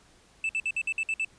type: tone bursts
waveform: triangle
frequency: 2639 Hz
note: E7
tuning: 1 cent sharp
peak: -24 dBFS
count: 8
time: 0.44-1.248 s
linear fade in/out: 2 ms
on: 52 ms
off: 56 ms
effects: pink hiss -59 dBFS RMS until 1.38 s + resampled to 22050 Hz